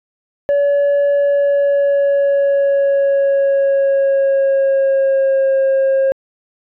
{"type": "tone with pitch glide", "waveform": "sine", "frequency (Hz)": [569, 538], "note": ["C#5", "C5"], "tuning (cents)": [45, 48], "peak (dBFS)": -8, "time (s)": [0.49, 6.12], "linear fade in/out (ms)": 0, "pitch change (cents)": -97, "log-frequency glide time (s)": [1.11, 5.56], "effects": ["tanh soft clip ceiling -10 dBFS"]}